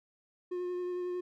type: tone with vibrato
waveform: triangle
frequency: 358.3 Hz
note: F4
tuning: 44 cents sharp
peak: -31 dBFS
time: 0.51-1.21 s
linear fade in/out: 10 ms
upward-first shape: triangle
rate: 11 Hz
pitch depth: 16 cents each way
effects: none